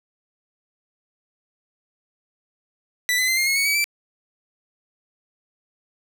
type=tone with pitch steps; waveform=sawtooth; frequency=1975.5 / 2023 / 2071 / 2121 / 2172 / 2224 / 2277 / 2332 Hz; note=B6 / B6 / C7 / C7 / C#7 / C#7 / C#7 / D7; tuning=0 / +41 / -18 / +23 / -36 / +5 / +46 / -13 cents; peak=-15 dBFS; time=3.09-3.842 s; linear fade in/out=0 ms; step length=94 ms; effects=none